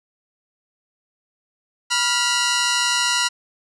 10% pulse tone pair together, 975.4 / 1396.9 Hz, B5 / F6, -22 / 0 cents, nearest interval tritone, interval 622 cents, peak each -12 dBFS, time 1.9-3.29 s, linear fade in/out 20 ms, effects resampled to 22050 Hz

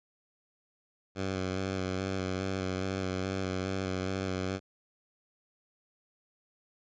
10% pulse tone with vibrato, 94.4 Hz, F#2, 35 cents sharp, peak -23 dBFS, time 1.15-4.6 s, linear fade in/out 50 ms, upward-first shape square, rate 2.4 Hz, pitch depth 22 cents each way, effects resampled to 16000 Hz

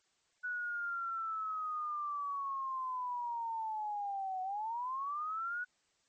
sine linear two-way sweep, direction down then up, 1481 to 740 to 1481 Hz, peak -35 dBFS, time 0.43-5.65 s, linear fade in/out 20 ms, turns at 4.42 s, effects white hiss -75 dBFS RMS until 6.08 s + MP3 32 kbps

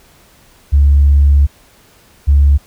sine tone pair in turn, 71 / 71 Hz, C#2 / C#2, +42 / +42 cents, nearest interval unison, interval 0 cents, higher neither, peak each -4 dBFS, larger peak neither, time 0.72-1.47 / 2.27-2.58 s, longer first, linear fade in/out 20 ms, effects tanh soft clip ceiling -1 dBFS + pink hiss -47 dBFS RMS until 2.66 s

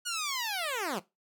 10% pulse linear sweep, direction down, 1466 to 155.56 Hz, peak -23 dBFS, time 0.05-1 s, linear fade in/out 20 ms, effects noise-tail reverb RT60 0.2 s tail -18 dB re dry

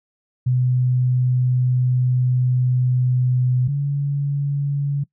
sine tone pair in turn, 126.1 / 141.81 Hz, B2 / C#3, +36 / +40 cents, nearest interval major second, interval 204 cents, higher second, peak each -15 / -18 dBFS, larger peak first, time 0.46-3.68 / 3.68-5.04 s, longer first, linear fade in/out 10 ms, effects noise-tail reverb RT60 0.1 s tail -21 dB re dry

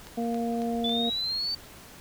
click train, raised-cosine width 0.2 ms, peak -26 dBFS, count 4, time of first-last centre 0.07-0.894 s, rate 3.64 Hz
harmonic tone, 233.1 Hz, A#3, in tune, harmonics 1 / 2 / 3, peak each -28 / -33 / -33 dBFS, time 0.17-1.1 s, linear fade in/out 10 ms
sine exponential sweep, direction up, 3460 to 4603 Hz, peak -27 dBFS, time 0.84-1.55 s, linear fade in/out 5 ms
effects pink hiss -48 dBFS RMS until 2 s

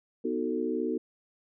sine chord, B dominant seventh, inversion none, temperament equal with one note detuned, 246.9 / 311.1 / 370 / 444.6 Hz, B3 / D#4 / F#4 / A4, 0 / 0 / 0 / +18 cents, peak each -33 dBFS, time 0.24-0.98 s, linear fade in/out 10 ms, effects none

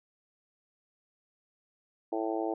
harmonic tone, 110.6 Hz, A2, 9 cents sharp, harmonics 3 / 4 / 5 / 6 / 7 / 8, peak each -33 / -36 / -39 / -37 / -37 / -43 dBFS, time 2.12-2.54 s, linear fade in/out 5 ms, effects none

